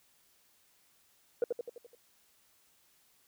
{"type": "tone with echo", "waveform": "sine", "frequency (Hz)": 479.6, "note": "A#4", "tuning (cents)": 49, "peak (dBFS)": -23, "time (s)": [1.42, 1.44], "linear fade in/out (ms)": 2, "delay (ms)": 85, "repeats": 6, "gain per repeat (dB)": -5, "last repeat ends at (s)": 1.95, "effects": ["tanh soft clip ceiling -23 dBFS", "white hiss -68 dBFS RMS until 3.27 s"]}